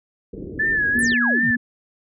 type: low-pass noise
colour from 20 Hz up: white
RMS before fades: -33 dBFS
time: 0.33-1.14 s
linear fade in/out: 5 ms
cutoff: 450 Hz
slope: 48 dB/octave
type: tone with vibrato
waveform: sine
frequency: 1723 Hz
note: A6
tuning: 37 cents flat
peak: -17 dBFS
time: 0.59-1.56 s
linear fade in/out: 10 ms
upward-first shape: sine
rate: 2.6 Hz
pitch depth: 75 cents each way
type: tone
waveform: sine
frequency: 239 Hz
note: A#3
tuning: 43 cents sharp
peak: -21 dBFS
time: 0.95-1.57 s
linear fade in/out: 5 ms
type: exponential sweep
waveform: sine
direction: down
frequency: 11460 to 96.7 Hz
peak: -27 dBFS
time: 0.99-1.51 s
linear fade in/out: 0 ms
effects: none